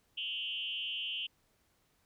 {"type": "tone with frequency modulation", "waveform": "sine", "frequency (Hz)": 2989, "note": "F#7", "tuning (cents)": 17, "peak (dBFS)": -35, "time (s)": [0.17, 1.27], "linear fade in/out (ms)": 10, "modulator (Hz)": 220, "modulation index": 1.2, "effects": ["pink hiss -73 dBFS RMS until 2.05 s"]}